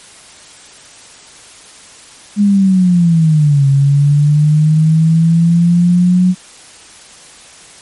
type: linear two-way sweep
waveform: sine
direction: down then up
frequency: 207.7 to 137 to 183.7 Hz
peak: -6 dBFS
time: 2.36-6.35 s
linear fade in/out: 50 ms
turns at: 3.67 s
effects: white hiss -38 dBFS RMS until 7.81 s + MP3 48 kbps